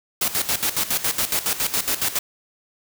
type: noise with tremolo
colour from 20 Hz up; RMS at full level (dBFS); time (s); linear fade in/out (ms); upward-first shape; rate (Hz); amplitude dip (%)
white; -21; 0.21-2.19; 5; square; 7.2; 75
effects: none